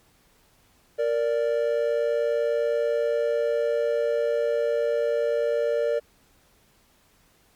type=tone pair together; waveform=triangle; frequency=464.8 / 585 Hz; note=A#4 / D5; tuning=-5 / -7 cents; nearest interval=major third; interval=398 cents; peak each=-22 dBFS; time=0.98-6 s; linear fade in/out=20 ms; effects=pink hiss -61 dBFS RMS until 7.55 s + MP3 96 kbps